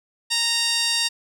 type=tone with band-pass filter; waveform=15% pulse; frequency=928 Hz; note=A#5; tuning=8 cents flat; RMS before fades=-22 dBFS; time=0.3-1.09 s; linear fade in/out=20 ms; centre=5700 Hz; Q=3.7; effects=9-bit